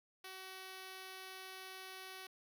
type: tone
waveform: 5% pulse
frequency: 377.3 Hz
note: F#4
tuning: 34 cents sharp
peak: -37 dBFS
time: 0.24-2.27 s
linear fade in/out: 5 ms
effects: none

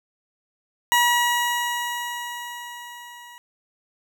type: tone with level ramp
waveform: 20% pulse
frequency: 962 Hz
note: B5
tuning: 46 cents flat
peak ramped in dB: -10 to -37 dBFS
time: 0.92-3.38 s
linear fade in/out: 0 ms
effects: none

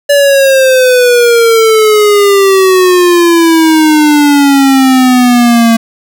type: exponential sweep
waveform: square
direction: down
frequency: 576 to 226.8 Hz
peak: -4 dBFS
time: 0.09-5.77 s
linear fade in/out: 10 ms
effects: none

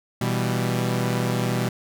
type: chord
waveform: sawtooth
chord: E minor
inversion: second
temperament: equal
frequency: 123.47 / 164.81 / 196 Hz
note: B2 / E3 / G3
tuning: 0 / 0 / 0 cents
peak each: -20 / -25 / -23 dBFS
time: 0.21-1.69 s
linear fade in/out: 5 ms
effects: none

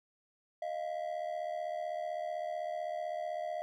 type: ring-modulated tone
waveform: triangle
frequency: 659.3 Hz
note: E5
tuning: in tune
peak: -30 dBFS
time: 0.62-3.62 s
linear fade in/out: 0 ms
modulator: 37.9 Hz
effects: none

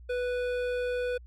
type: tone with hard clipping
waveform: sine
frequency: 493.9 Hz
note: B4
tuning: in tune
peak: -30 dBFS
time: 0.09-1.18 s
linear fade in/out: 10 ms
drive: 12 dB
effects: added 60 Hz sine -46 dBFS peak until 1.26 s

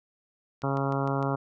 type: click train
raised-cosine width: 0.2 ms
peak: -28 dBFS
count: 5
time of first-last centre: 0.62-1.227 s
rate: 6.59 Hz
type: harmonic tone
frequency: 137.5 Hz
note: C#3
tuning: 14 cents flat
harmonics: 1 / 2 / 3 / 4 / 5 / 6 / 7 / 8 / 9 / 10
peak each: -29 / -32 / -34 / -35 / -36 / -37 / -37 / -38 / -39 / -39 dBFS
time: 0.63-1.36 s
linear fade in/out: 10 ms
effects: none

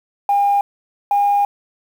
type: tone pair in turn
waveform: sine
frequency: 807 / 811.5 Hz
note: G#5 / G#5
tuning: -50 / -40 cents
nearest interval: unison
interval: 10 cents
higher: second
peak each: -11 dBFS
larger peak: neither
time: 0.29-0.61 / 1.11-1.45 s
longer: second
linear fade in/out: 2 ms
effects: tanh soft clip ceiling -8 dBFS + 7-bit

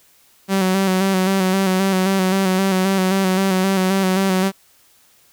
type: tone with vibrato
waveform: sawtooth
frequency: 190 Hz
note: F#3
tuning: 46 cents sharp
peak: -11 dBFS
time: 0.48-4.52 s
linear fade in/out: 50 ms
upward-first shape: square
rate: 3.8 Hz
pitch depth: 34 cents each way
effects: white hiss -54 dBFS RMS until 5.32 s

